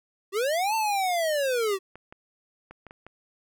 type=linear two-way sweep; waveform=square; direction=up then down; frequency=370 to 901 to 370 Hz; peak=-24 dBFS; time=0.32-1.79 s; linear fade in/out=50 ms; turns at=0.75 s
type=clicks; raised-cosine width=0.5 ms; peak=-29 dBFS; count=6; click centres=1.956 / 2.125 / 2.71 / 2.867 / 2.909 / 3.066 s
effects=none